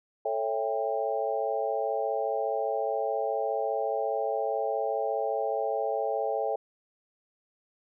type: chord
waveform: sine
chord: A dominant seventh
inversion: none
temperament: equal with one note detuned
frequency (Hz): 440 / 554.4 / 659.3 / 796.3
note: A4 / C#5 / E5 / G5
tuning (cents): 0 / 0 / 0 / +27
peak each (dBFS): -32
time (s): 0.25-6.56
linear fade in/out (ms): 5
effects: none